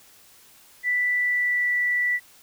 sine tone with pitch glide, 1975.5 to 1963 Hz, B6 to B6, 0 to -11 cents, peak -20 dBFS, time 0.83-2.2 s, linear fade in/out 50 ms, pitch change -11 cents, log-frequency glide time 1.1-1.68 s, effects white hiss -53 dBFS RMS until 2.42 s

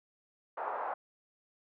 pink band-pass noise, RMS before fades -37 dBFS, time 0.57-0.94 s, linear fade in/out 5 ms, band 620 to 1200 Hz, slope 24 dB/octave, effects none

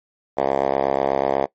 5% pulse tone with band-pass filter, 68.2 Hz, C#2, 28 cents flat, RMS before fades -20 dBFS, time 0.37-1.46 s, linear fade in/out 10 ms, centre 640 Hz, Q 1.7, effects noise-tail reverb RT60 0.1 s tail -19 dB re dry + MP3 32 kbps

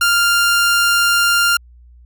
sawtooth tone, 1396.9 Hz, F6, in tune, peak -8 dBFS, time 0.01-1.57 s, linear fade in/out 5 ms, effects added 60 Hz sine -41 dBFS peak until 2.05 s

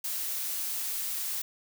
blue noise, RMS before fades -33 dBFS, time 0.04-1.42 s, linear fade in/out 5 ms, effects none

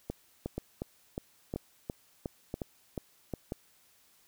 two click trains, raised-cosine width 2 ms, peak -21 / -21 dBFS, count 4 / 10, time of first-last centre 0.58-3.521 / 0.1-3.337 s, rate 1.02 / 2.78 Hz, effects white hiss -65 dBFS RMS until 4.27 s

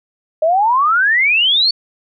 sine exponential sweep, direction up, 610 to 4512 Hz, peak -10 dBFS, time 0.42-1.71 s, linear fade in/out 5 ms, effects none

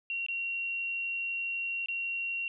sine tone with dropouts, 2746 Hz, F7, 30 cents flat, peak -31 dBFS, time 0.1-2.48 s, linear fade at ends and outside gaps 1 ms, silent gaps 0.264-0.285 / 1.86-1.885 s, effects none

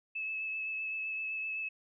sine tone with vibrato, 2603 Hz, E7, 22 cents flat, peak -34 dBFS, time 0.15-1.69 s, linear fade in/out 10 ms, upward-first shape sine, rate 7.8 Hz, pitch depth 16 cents each way, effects none

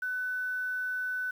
sine tone with quantisation, 1500 Hz, F#6, 23 cents sharp, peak -30 dBFS, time 0.02-1.31 s, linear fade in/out 5 ms, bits 9, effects none

